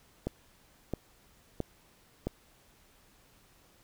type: click train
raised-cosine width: 2 ms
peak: -18 dBFS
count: 4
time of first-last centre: 0.27-2.27 s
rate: 1.5 Hz
effects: pink hiss -63 dBFS RMS until 3.83 s